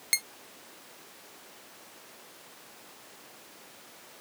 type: tone with exponential decay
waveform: 10% pulse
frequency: 2141 Hz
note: C7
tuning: 39 cents sharp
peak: -5 dBFS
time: 0.13-0.22 s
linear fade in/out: 0 ms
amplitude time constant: 18 ms
effects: pink hiss -50 dBFS RMS until 4.2 s + high-pass 300 Hz 12 dB/octave